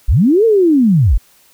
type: linear two-way sweep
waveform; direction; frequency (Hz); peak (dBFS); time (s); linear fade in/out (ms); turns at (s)
sine; up then down; 31.47 to 466.2 to 31.47; -7; 0.08-1.18; 10; 0.45
effects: white hiss -50 dBFS RMS until 1.53 s